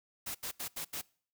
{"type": "noise bursts", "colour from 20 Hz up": "white", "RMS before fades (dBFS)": -39, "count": 5, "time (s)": [0.26, 1.016], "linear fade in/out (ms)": 10, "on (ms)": 88, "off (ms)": 79, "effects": ["noise-tail reverb RT60 0.5 s tail -24 dB re dry"]}